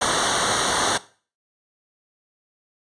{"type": "noise with comb filter", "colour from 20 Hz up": "pink", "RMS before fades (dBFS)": -21, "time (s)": [0.01, 0.98], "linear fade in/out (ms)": 10, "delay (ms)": 0.4, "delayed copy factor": -1, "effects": ["noise-tail reverb RT60 0.4 s tail -18 dB re dry", "resampled to 22050 Hz"]}